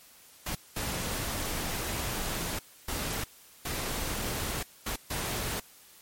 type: noise bursts at uneven times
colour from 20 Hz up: pink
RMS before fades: -33 dBFS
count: 6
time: 0.46-0.55 / 0.76-2.59 / 2.88-3.24 / 3.65-4.63 / 4.86-4.96 / 5.1-5.6 s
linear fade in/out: 5 ms
effects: white hiss -55 dBFS RMS until 6.01 s + MP3 64 kbps